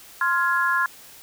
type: chord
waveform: sine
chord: F minor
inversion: second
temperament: just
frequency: 1047.7 / 1396.9 / 1676.3 Hz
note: C6 / F6 / Ab6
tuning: +2 / 0 / +16 cents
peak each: -23 dBFS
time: 0.21-0.86 s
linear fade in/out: 2 ms
effects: white hiss -46 dBFS RMS until 1.22 s